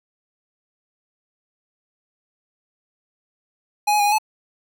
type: tone with pitch steps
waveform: square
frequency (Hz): 832 / 840 / 818 / 827 / 863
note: G#5 / G#5 / G#5 / G#5 / A5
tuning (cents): +3 / +19 / -26 / -8 / -34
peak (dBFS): -16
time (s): 3.87-4.185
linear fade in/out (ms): 10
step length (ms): 63
effects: none